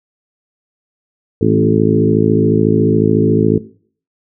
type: harmonic tone with a mistuned harmonic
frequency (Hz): 54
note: A1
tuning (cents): -32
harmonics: 2 / 3 / 4 / 5 / 6 / 7 / 8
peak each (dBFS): -17 / -17 / -17 / -17 / -17 / -17 / -17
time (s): 1.41-3.58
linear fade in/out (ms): 5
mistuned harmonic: 4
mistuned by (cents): +19
effects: noise-tail reverb RT60 0.5 s tail -18 dB re dry